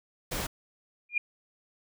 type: noise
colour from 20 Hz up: pink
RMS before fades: -33 dBFS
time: 0.31-0.47 s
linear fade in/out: 10 ms
type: tone with exponential growth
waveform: sine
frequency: 2417 Hz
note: D7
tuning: 49 cents sharp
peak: -20 dBFS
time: 1.09-1.18 s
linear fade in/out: 5 ms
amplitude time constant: 18 ms
effects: none